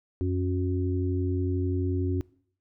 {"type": "harmonic tone", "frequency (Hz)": 91.3, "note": "F#2", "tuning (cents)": -23, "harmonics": [1, 3, 4], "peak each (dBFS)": [-26, -31, -32], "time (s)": [0.21, 2.21], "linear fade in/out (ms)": 0, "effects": ["noise-tail reverb RT60 0.6 s tail -22 dB re dry"]}